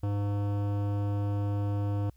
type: tone with hard clipping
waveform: sine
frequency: 101.7 Hz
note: G#2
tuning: 36 cents flat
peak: -29 dBFS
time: 0.03-2.1 s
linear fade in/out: 5 ms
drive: 16 dB
effects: added 60 Hz sine -57 dBFS peak until 2.16 s + white hiss -72 dBFS RMS until 2.16 s